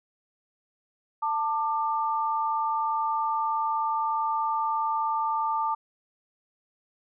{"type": "tone pair together", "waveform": "sine", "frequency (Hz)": [890.8, 1190], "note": ["A5", "D6"], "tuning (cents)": [21, 22], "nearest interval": "perfect fourth", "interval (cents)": 501, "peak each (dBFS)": [-26, -28], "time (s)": [1.22, 5.75], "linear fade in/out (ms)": 10, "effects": []}